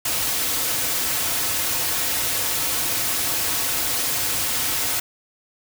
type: noise with comb filter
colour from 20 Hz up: white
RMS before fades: -23 dBFS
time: 0.05-5 s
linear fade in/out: 5 ms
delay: 5 ms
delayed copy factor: -0.55
effects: none